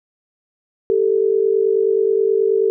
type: tone pair together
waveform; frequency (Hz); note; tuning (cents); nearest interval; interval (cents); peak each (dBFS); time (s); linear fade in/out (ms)
sine; 393.8 / 443.2; G4 / A4; +8 / +13; major second; 205; -16; 0.9-2.7; 0
effects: none